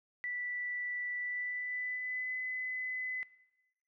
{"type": "tone with pitch glide", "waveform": "sine", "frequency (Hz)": [1968, 2016], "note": ["B6", "B6"], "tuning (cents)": [-7, 35], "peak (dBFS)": -35, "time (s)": [0.24, 3.23], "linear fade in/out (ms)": 0, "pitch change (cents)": 42, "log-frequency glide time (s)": [1.17, 2.36], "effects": ["noise-tail reverb RT60 1.0 s tail -19 dB re dry"]}